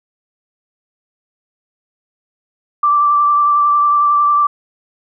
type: tone with vibrato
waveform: sine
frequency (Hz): 1171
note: D6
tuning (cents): -5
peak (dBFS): -9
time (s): 2.83-4.47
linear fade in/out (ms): 5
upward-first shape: triangle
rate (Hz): 11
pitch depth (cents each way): 19
effects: none